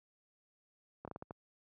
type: slowing click train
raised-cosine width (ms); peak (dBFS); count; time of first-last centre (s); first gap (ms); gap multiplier
1; -30; 6; 1.05-1.309; 27; 1.33
effects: high-pass 80 Hz 12 dB/octave